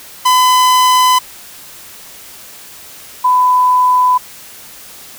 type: tone pair in turn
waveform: 45% pulse / sine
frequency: 1009 / 1000.9 Hz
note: B5 / B5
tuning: +37 / +23 cents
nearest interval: unison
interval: 14 cents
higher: first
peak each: -7 dBFS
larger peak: neither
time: 0.25-1.19 / 3.24-4.18 s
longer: neither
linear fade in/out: 10 ms
effects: white hiss -35 dBFS RMS until 5.18 s